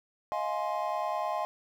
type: chord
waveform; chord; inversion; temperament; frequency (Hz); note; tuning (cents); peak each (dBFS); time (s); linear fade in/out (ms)
triangle; F minor seventh; third; just; 628.6 / 698.5 / 838.1 / 1047.7; Eb5 / F5 / Ab5 / C6; +18 / 0 / +16 / +2; -33; 0.32-1.45; 0
effects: 10-bit